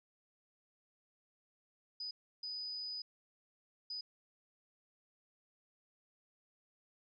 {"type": "tone bursts at uneven times", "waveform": "sine", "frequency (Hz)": 4978, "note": "D#8", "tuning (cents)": 0, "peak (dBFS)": -40, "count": 3, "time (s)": [[2, 2.11], [2.43, 3.02], [3.9, 4.01]], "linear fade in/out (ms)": 5, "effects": []}